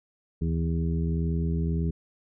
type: harmonic tone with a mistuned harmonic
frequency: 81.7 Hz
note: E2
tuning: 15 cents flat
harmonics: 1 / 2 / 3 / 4 / 5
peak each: -27 / -27 / -36 / -39 / -38 dBFS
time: 0.41-1.91 s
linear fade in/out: 10 ms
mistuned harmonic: 1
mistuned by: -140 cents
effects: none